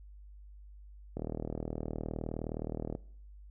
click train, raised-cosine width 2 ms, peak -23 dBFS, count 71, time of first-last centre 1.17-2.951 s, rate 39.3 Hz, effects noise-tail reverb RT60 0.6 s tail -21 dB re dry + added 50 Hz sine -49 dBFS peak until 3.5 s

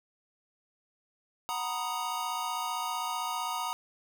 square chord, B major seventh, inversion second, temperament equal, 740 / 932.3 / 987.8 / 1244.5 Hz, F#5 / A#5 / B5 / D#6, 0 / 0 / 0 / 0 cents, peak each -40 / -36 / -40 / -37 dBFS, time 1.49-3.73 s, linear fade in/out 0 ms, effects none

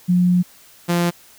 sine / sawtooth tone pair in turn, 178.8 / 173.11 Hz, F3 / F3, +41 / -15 cents, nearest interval minor second, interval 56 cents, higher first, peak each -12 dBFS, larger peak neither, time 0.08-0.43 / 0.88-1.11 s, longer first, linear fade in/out 20 ms, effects white hiss -48 dBFS RMS until 1.38 s

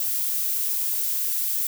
violet noise, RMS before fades -25 dBFS, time 0-1.67 s, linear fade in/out 2 ms, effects none

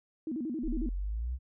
sine tone with vibrato, 277.2 Hz, C#4, in tune, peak -32 dBFS, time 0.27-0.89 s, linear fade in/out 2 ms, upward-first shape square, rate 11 Hz, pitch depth 240 cents each way
sine linear sweep, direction up, 30.85 to 65.41 Hz, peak -31 dBFS, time 0.62-1.39 s, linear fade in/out 50 ms
effects none

